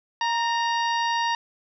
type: harmonic tone with a mistuned harmonic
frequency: 936 Hz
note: A#5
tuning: 7 cents sharp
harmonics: 1 / 2 / 3 / 4 / 5 / 6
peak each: -23 / -29 / -33 / -35 / -37 / -39 dBFS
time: 0.21-1.35 s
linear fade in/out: 2 ms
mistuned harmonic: 2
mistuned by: -34 cents
effects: none